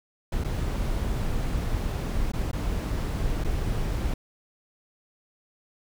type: noise with dropouts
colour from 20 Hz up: brown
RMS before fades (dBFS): -27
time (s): 0.32-4.14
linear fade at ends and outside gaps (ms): 5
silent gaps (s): 0.439-0.445 / 2.319-2.334 / 2.515-2.53 / 3.44-3.445
effects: none